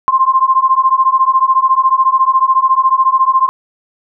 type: beating tone pair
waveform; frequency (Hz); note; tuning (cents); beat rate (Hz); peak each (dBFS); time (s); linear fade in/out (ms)
sine; 1046.5 / 1060.5; C6 / C6; 0 / +23; 14; -11; 0.08-3.49; 0
effects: none